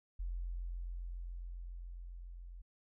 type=tone with level ramp; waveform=sine; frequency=43.65 Hz; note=F1; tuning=in tune; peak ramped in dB=-36 to -47 dBFS; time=0.19-2.62 s; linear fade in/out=10 ms; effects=none